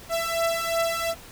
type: beating tone pair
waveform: sawtooth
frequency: 665 / 667.8 Hz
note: E5 / E5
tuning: +15 / +22 cents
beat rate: 2.8 Hz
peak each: -23 / -22 dBFS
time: 0.09-1.15 s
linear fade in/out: 50 ms
effects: pink hiss -45 dBFS RMS until 1.31 s